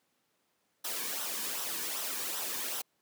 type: noise with flanger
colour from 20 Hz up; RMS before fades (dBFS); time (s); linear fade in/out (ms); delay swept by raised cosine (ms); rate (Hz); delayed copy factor
white; -36; 0.84-2.82; 10; 0.43 to 1.53; 2.6; -0.55
effects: pink hiss -75 dBFS RMS until 3.01 s + high-pass 200 Hz 12 dB/octave